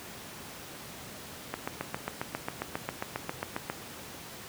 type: click train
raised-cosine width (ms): 0.5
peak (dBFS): -16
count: 17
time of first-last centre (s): 1.54-3.699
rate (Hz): 7.41
effects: pink hiss -44 dBFS RMS until 4.48 s + high-pass 100 Hz 12 dB/octave